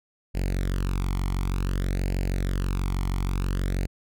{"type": "tone with flanger", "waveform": "sawtooth", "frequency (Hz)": 46.25, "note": "F#1", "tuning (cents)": 0, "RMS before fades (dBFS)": -26, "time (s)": [0.34, 3.87], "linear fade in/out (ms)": 20, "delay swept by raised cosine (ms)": [0.42, 0.93], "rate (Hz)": 0.55, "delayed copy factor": 0.8, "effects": []}